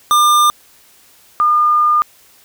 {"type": "tone pair in turn", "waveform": ["square", "sine"], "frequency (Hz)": [1200, 1211.1], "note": ["D6", "D#6"], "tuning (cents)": [37, -47], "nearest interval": "unison", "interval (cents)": 16, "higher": "second", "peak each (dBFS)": -9, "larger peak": "neither", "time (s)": [[0.11, 0.5], [1.4, 2.02]], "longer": "second", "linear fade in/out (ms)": 0, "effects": ["white hiss -48 dBFS RMS until 2.44 s"]}